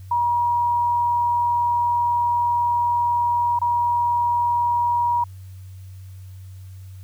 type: tone with dropouts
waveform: sine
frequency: 956 Hz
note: A#5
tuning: 43 cents sharp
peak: -17 dBFS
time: 0.11-5.24 s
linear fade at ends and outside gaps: 5 ms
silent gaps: 3.59-3.615 s
effects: added 94 Hz sine -36 dBFS peak until 7.03 s + white hiss -57 dBFS RMS until 7.03 s